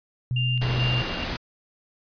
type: tone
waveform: sine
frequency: 124.4 Hz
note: B2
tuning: 13 cents sharp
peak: -22 dBFS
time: 0.31-1.02 s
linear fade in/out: 0 ms
type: tone with tremolo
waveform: sine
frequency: 2794 Hz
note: F7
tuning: in tune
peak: -26 dBFS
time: 0.36-1.24 s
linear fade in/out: 5 ms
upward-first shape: square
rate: 2.3 Hz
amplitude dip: 65%
type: noise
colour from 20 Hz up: pink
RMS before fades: -29 dBFS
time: 0.61-1.37 s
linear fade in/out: 10 ms
effects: resampled to 11025 Hz